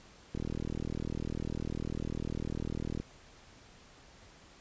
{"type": "click train", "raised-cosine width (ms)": 3, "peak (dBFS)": -23, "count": 107, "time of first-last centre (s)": [0.35, 3], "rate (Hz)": 40, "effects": ["pink hiss -57 dBFS RMS until 4.6 s", "resampled to 16000 Hz"]}